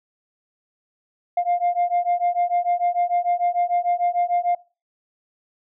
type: beating tone pair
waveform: sine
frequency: 700 / 706.7 Hz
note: F5 / F5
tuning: +4 / +20 cents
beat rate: 6.7 Hz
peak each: -20 dBFS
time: 1.37-4.55 s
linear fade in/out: 5 ms
effects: noise-tail reverb RT60 0.3 s tail -20 dB re dry + tanh soft clip ceiling -14 dBFS